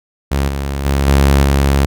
sawtooth tone with level steps, 69.3 Hz, C#2, in tune, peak -9 / -14 / -8 / -4 / -6 dBFS, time 0.31-1.86 s, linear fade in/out 10 ms, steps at 0.48 / 0.85 / 1.07 / 1.43 s, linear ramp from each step 5 ms, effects none

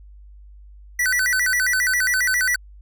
square tone with vibrato, 1721 Hz, A6, 39 cents flat, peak -18 dBFS, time 0.99-2.56 s, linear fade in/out 5 ms, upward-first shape square, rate 7.4 Hz, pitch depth 220 cents each way, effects added 50 Hz sine -41 dBFS peak until 2.81 s

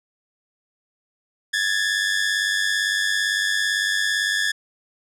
sawtooth tone pair together, 1670.2 / 1768 Hz, G#6 / A6, +9 / +8 cents, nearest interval minor second, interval 99 cents, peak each -19 dBFS, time 1.53-4.52 s, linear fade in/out 10 ms, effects low-pass 9000 Hz 12 dB/octave

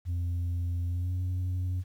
sine tone with pitch glide, 87.31 to 91.18 Hz, F2 to F#2, 0 to -25 cents, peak -25 dBFS, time 0.05-1.84 s, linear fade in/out 50 ms, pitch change +75 cents, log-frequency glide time 0.87-1.19 s, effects tanh soft clip ceiling -27 dBFS + 10-bit

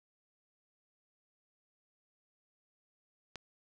click, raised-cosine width 0.2 ms, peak -25 dBFS, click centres 3.357 s, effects none

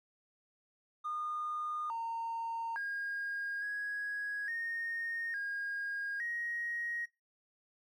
triangle tone with pitch steps, 1221 / 917 / 1626 / 1660 / 1846 / 1628 / 1884 Hz, D#6 / A#5 / G#6 / G#6 / A#6 / G#6 / A#6, -33 / -29 / -37 / -1 / -17 / -35 / +18 cents, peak -32 dBFS, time 1.04-7.06 s, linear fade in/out 20 ms, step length 860 ms, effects noise-tail reverb RT60 0.2 s tail -21 dB re dry + tanh soft clip ceiling -32 dBFS

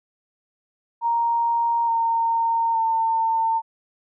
sine tone with pitch steps, 933 / 917.5 / 902.3 Hz, A#5 / A#5 / A5, +1 / -28 / +43 cents, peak -18 dBFS, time 1.01-3.62 s, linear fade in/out 50 ms, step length 870 ms, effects none

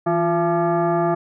sine tone with frequency modulation, 164.5 Hz, E3, 3 cents flat, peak -16 dBFS, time 0.06-1.15 s, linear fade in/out 10 ms, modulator 513 Hz, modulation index 1.7, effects none

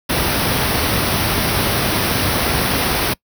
pink band-stop noise, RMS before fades -17 dBFS, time 0.09-3.14 s, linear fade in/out 10 ms, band 5900 to 8900 Hz, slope 96 dB/octave, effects noise-tail reverb RT60 0.1 s tail -24 dB re dry + high-pass 60 Hz 12 dB/octave

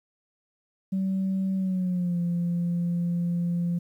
sine tone with pitch glide, 190.9 to 173.05 Hz, G3 to F3, -46 to -16 cents, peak -22 dBFS, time 0.92-3.79 s, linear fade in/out 10 ms, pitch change -170 cents, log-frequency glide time 1.56-2.19 s, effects tanh soft clip ceiling -21 dBFS + 10-bit

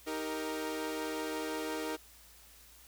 sawtooth chord, Eb major, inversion none, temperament equal with one note detuned, 312.7 / 392 / 466.2 Hz, Eb4 / G4 / Bb4, +9 / 0 / 0 cents, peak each -34 / -40 / -35 dBFS, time 0.06-1.97 s, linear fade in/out 20 ms, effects added 57 Hz sine -62 dBFS peak until 2.87 s + white hiss -58 dBFS RMS until 2.87 s

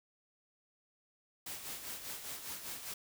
white noise with tremolo, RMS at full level -42 dBFS, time 1.46-2.94 s, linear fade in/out 5 ms, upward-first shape sine, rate 5 Hz, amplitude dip 55%, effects none

